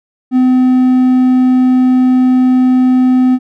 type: tone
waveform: triangle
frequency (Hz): 254.8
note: C4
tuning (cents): -46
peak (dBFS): -4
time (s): 0.31-3.39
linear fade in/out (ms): 50
effects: none